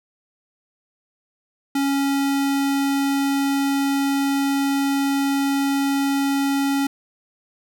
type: tone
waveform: square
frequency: 277.2 Hz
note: C#4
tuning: in tune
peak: -19 dBFS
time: 1.75-6.87 s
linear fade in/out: 5 ms
effects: none